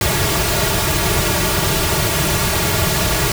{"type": "noise with comb filter", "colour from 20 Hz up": "pink", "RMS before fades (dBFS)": -17, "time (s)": [0.01, 3.32], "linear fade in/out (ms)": 2, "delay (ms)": 3.9, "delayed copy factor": -0.85, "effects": []}